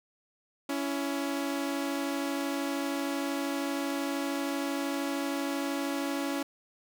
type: tone pair together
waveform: sawtooth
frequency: 279.9 / 332.8 Hz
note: C#4 / E4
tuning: +17 / +17 cents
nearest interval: minor third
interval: 300 cents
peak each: -27 / -32 dBFS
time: 0.69-6.43 s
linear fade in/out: 5 ms
effects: none